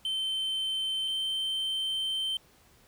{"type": "tone pair in turn", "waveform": "triangle", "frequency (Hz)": [3093, 3110], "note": ["G7", "G7"], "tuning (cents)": [-24, -14], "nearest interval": "unison", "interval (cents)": 10, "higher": "second", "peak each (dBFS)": -27, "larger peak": "neither", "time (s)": [[0.05, 1.08], [1.08, 2.37]], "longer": "second", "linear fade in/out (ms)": 2, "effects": ["pink hiss -61 dBFS RMS until 2.87 s"]}